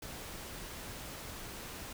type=noise; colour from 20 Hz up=pink; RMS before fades=-45 dBFS; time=0.02-1.93 s; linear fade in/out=5 ms; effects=none